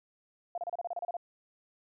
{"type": "tone bursts", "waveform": "sine", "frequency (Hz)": 696, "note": "F5", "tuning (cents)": -6, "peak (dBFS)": -32, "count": 11, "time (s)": [0.55, 1.168], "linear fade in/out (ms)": 2, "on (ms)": 28, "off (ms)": 31, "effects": []}